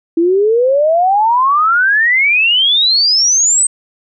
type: exponential sweep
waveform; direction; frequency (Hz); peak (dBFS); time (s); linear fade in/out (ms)
sine; up; 325.4 to 8340; -8; 0.17-3.67; 5
effects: none